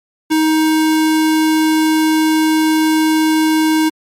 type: tone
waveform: square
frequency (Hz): 314.3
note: D#4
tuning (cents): +18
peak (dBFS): -11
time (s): 0.3-3.9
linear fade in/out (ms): 20
effects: MP3 64 kbps